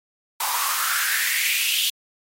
white noise with high-pass filter sweep, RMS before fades -23 dBFS, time 0.4-1.9 s, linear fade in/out 5 ms, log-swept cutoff 870 to 3300 Hz, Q 5.5, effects AAC 48 kbps

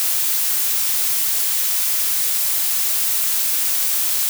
blue noise, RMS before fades -19 dBFS, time 0-4.29 s, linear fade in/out 0 ms, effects none

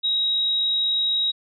sine tone, 3813 Hz, A#7, 38 cents sharp, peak -19 dBFS, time 0.03-1.32 s, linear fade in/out 20 ms, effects none

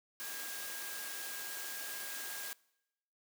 sine tone in noise, 1628 Hz, G#6, 35 cents flat, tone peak -48 dBFS, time 0.2-2.53 s, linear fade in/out 0 ms, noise white, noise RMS -43 dBFS, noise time 0.2-2.53 s, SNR -8 dB, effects noise-tail reverb RT60 0.9 s tail -24 dB re dry + high-pass 300 Hz 12 dB/octave

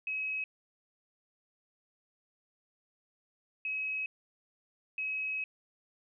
sine tone bursts at uneven times, 2555 Hz, D#7, 45 cents sharp, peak -32 dBFS, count 3, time 0.07-0.44 / 3.65-4.06 / 4.98-5.44 s, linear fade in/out 2 ms, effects none

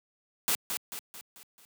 white noise with echo, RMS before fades -27 dBFS, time 0.48-0.55 s, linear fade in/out 0 ms, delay 220 ms, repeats 5, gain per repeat -6 dB, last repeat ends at 1.65 s, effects high-pass 150 Hz 12 dB/octave

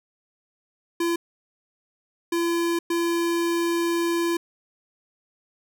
square tone bursts at uneven times, 339.6 Hz, F4, 48 cents flat, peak -22 dBFS, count 3, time 1-1.16 / 2.32-2.79 / 2.9-4.37 s, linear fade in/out 5 ms, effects none

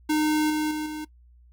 square tone with level steps, 306.2 Hz, D#4, 28 cents flat, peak -21 / -24 / -28 / -32 dBFS, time 0.09-1.05 s, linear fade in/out 10 ms, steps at 0.5 / 0.71 / 0.86 s, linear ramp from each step 2 ms, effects noise-tail reverb RT60 0.1 s tail -21 dB re dry + added 60 Hz sine -51 dBFS peak until 1.52 s

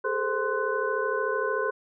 sine tone cluster, 410.1 / 443.4 / 520 / 1041 / 1495 Hz, G#4 / A4 / C5 / C6 / F#6, -22 / +13 / -11 / -9 / +17 cents, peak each -31 dBFS, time 0.04-1.71 s, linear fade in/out 10 ms, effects none

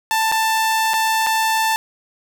sawtooth tone with dropouts, 886 Hz, A5, 12 cents sharp, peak -12 dBFS, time 0.11-1.76 s, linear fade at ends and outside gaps 0 ms, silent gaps 0.316-0.322 / 0.935-0.94 / 1.265-1.269 s, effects none

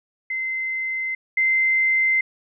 sine tone pair in turn, 2067 / 2076 Hz, C7 / C7, -22 / -14 cents, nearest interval unison, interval 8 cents, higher second, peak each -23 / -16 dBFS, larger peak second, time 0.3-1.15 / 1.37-2.21 s, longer first, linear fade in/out 5 ms, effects none

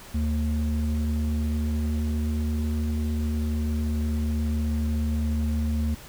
sine tone pair together, 75.64 / 227.1 Hz, D#2 / A#3, -48 / -45 cents, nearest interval octave + perfect fifth, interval 1903 cents, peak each -22 / -26 dBFS, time 0.14-5.95 s, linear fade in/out 10 ms, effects tanh soft clip ceiling -20 dBFS + pink hiss -45 dBFS RMS until 6.08 s

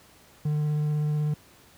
triangle tone with vibrato, 150 Hz, D3, 37 cents sharp, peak -21 dBFS, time 0.45-1.34 s, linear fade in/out 5 ms, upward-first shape square, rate 16 Hz, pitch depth 8 cents each way, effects pink hiss -55 dBFS RMS until 1.77 s + high-pass 60 Hz 12 dB/octave

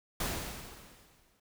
pink noise with exponential decay, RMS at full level -32 dBFS, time 0.2-1.4 s, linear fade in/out 5 ms, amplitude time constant 260 ms, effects none

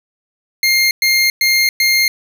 25% pulse tone bursts, 2121 Hz, C7, 23 cents sharp, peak -7 dBFS, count 4, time 0.63-2.08 s, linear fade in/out 2 ms, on 280 ms, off 110 ms, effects none

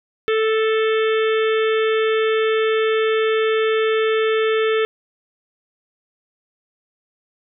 harmonic tone with a mistuned harmonic, 440 Hz, A4, in tune, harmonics 1 / 3 / 4 / 5 / 6 / 7 / 8, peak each -16 / -26 / -28 / -30 / -32 / -33 / -34 dBFS, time 0.28-4.85 s, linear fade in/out 0 ms, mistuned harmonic 7, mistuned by +19 cents, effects none

